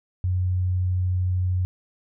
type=tone; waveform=sine; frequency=91.3 Hz; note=F#2; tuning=23 cents flat; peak=-20 dBFS; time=0.24-1.65 s; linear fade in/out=0 ms; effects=none